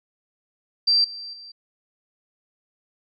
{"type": "tone with level steps", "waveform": "sine", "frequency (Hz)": 4699, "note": "D8", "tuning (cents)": 0, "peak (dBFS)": [-15, -33, -39], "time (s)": [0.87, 1.52], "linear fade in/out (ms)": 10, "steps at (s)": [1.04, 1.33], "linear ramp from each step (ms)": 5, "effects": []}